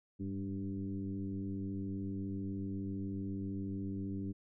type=tone with frequency modulation; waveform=sine; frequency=196 Hz; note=G3; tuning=in tune; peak=-36 dBFS; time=0.19-4.33 s; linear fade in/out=20 ms; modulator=96.2 Hz; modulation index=1.3; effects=none